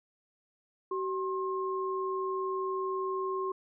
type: tone pair together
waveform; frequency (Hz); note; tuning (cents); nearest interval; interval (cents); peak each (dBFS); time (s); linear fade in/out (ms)
sine; 380 / 1067.4; F#4 / C6; +46 / +34; octave + tritone; 1788; -32 / -34; 0.91-3.52; 5
effects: none